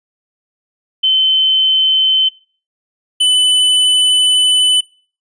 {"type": "tone pair in turn", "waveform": ["sine", "square"], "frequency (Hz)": [3069, 3004], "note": ["G7", "F#7"], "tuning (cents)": [-37, 26], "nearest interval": "unison", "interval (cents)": 37, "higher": "first", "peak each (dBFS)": -9, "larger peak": "neither", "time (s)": [[1.03, 2.29], [3.2, 4.81]], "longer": "second", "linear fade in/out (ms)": 10, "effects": ["noise-tail reverb RT60 0.4 s tail -21 dB re dry", "resampled to 22050 Hz"]}